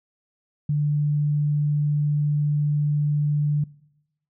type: tone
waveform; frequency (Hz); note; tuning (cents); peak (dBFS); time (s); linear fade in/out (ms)
sine; 147.6; D3; +9; -19; 0.69-3.64; 5
effects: noise-tail reverb RT60 0.9 s tail -23 dB re dry